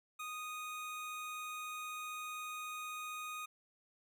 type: tone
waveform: 25% pulse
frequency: 1241 Hz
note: D#6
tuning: 5 cents flat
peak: -38 dBFS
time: 0.19-3.46 s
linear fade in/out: 10 ms
effects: none